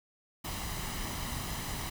pink noise with comb filter, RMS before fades -37 dBFS, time 0.44-1.9 s, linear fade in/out 10 ms, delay 1 ms, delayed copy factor +0.5, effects none

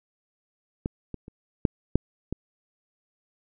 clicks, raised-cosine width 3 ms, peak -14 / -21 / -29 / -6 / -6 / -16 dBFS, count 6, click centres 0.859 / 1.143 / 1.281 / 1.652 / 1.956 / 2.326 s, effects none

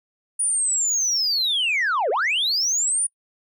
sine linear two-way sweep, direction down then up, 9650 to 392 to 9650 Hz, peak -17 dBFS, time 0.39-3.07 s, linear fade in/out 10 ms, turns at 2.1 s, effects noise-tail reverb RT60 0.1 s tail -26 dB re dry + tanh soft clip ceiling -17 dBFS

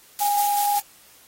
blue noise with tremolo, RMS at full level -26 dBFS, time 0.19-0.8 s, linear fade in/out 2 ms, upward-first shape square, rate 5.3 Hz, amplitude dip 30%
sine tone, 818 Hz, G#5, 26 cents flat, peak -19 dBFS, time 0.2-0.8 s, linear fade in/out 20 ms
effects white hiss -52 dBFS RMS until 1.27 s + AAC 48 kbps

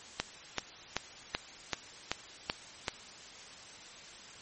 click train, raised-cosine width 0.2 ms, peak -12 dBFS, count 8, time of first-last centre 0.2-2.882 s, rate 2.61 Hz, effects white hiss -50 dBFS RMS until 4.41 s + MP3 32 kbps

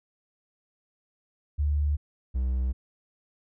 sine / triangle tone pair in turn, 73.42 / 63.71 Hz, D2 / C2, 0 / -45 cents, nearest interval major second, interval 245 cents, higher first, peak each -22 dBFS, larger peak neither, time 1.58-1.97 / 2.34-2.73 s, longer neither, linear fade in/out 20 ms, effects none

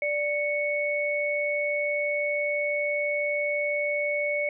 sine tone pair together, 587.3 / 2217 Hz, D5 / C#7, 0 / 0 cents, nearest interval octave + major seventh, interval 2300 cents, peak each -27 dBFS, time 0.02-4.49 s, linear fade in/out 2 ms, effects none

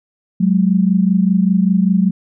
sine tone pair together, 185 / 210.1 Hz, F#3 / G#3, 0 / +20 cents, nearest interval major second, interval 220 cents, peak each -12 / -15 dBFS, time 0.4-2.11 s, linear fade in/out 10 ms, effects none

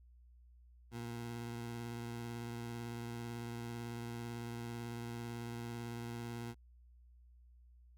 20% pulse tone with vibrato, 117.9 Hz, A#2, 20 cents sharp, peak -37 dBFS, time 0.91-6.55 s, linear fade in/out 50 ms, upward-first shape triangle, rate 18 Hz, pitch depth 24 cents each way, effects added 60 Hz sine -59 dBFS peak until 7.97 s

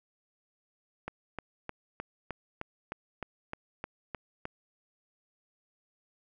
click train, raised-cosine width 0.5 ms, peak -21 dBFS, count 12, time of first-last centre 1.08-4.454 s, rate 3.26 Hz, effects none

